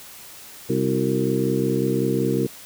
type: harmonic tone with a mistuned harmonic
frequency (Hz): 65.41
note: C2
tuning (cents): 0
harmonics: 2 / 3 / 4 / 5 / 6 / 7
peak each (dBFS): -26 / -26 / -26 / -26 / -26 / -26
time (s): 0.69-2.47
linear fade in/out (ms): 10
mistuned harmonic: 6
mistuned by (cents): -72
effects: white hiss -42 dBFS RMS until 2.65 s